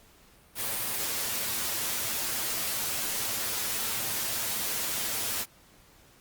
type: noise with comb filter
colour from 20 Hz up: white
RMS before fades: -31 dBFS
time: 0.55-5.46 s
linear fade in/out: 50 ms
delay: 8.9 ms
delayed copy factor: +0.7
effects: pink hiss -58 dBFS RMS until 6.2 s + Opus 48 kbps